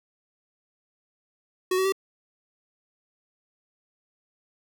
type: tone with pitch steps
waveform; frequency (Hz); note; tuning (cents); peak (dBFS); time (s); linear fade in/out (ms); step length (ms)
square; 370 / 378.4 / 387.1; F#4 / F#4 / G4; 0 / +39 / -22; -22; 1.71-1.923; 5; 71
effects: none